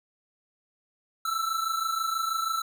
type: tone pair together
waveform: square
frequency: 1318.5 / 1344.7 Hz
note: E6 / E6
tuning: 0 / +34 cents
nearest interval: unison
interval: 34 cents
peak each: -29 / -32 dBFS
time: 1.25-2.62 s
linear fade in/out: 5 ms
effects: none